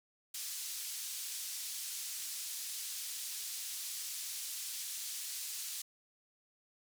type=band-pass noise; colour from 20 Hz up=pink; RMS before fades=-42 dBFS; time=0.34-5.82 s; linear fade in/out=5 ms; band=5000 to 14000 Hz; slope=12 dB/octave; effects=none